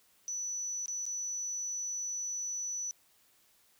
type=tone with dropouts; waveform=sine; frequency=5950 Hz; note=F#8; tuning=9 cents sharp; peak=-34 dBFS; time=0.28-2.91 s; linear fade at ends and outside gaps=0 ms; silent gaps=0.859-0.881 / 1.055-1.064 s; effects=white hiss -67 dBFS RMS until 3.79 s